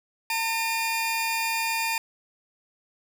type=tone pair together; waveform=sawtooth; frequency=907.6 / 2423 Hz; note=A#5 / D#7; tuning=-47 / -47 cents; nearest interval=octave + perfect fourth; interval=1700 cents; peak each=-24 dBFS; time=0.3-1.98 s; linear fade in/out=2 ms; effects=none